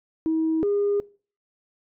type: tone pair in turn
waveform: sine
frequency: 320.3 / 406.7 Hz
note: E4 / G#4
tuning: -50 / -36 cents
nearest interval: major third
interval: 414 cents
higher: second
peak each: -19 / -19 dBFS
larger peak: neither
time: 0.26-0.63 / 0.63-1 s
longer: neither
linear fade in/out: 0 ms
effects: noise-tail reverb RT60 0.4 s tail -23 dB re dry + tanh soft clip ceiling -16 dBFS